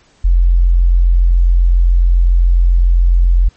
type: tone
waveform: sine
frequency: 43.65 Hz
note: F1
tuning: in tune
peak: -6 dBFS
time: 0.24-3.49 s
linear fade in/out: 10 ms
effects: pink hiss -51 dBFS RMS until 3.56 s + MP3 32 kbps